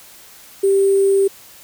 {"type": "tone with sample-and-hold", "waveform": "sine", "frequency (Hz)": 392, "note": "G4", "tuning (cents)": 0, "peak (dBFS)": -11, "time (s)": [0.63, 1.28], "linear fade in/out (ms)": 10, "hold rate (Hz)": 8820, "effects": ["white hiss -43 dBFS RMS until 1.63 s"]}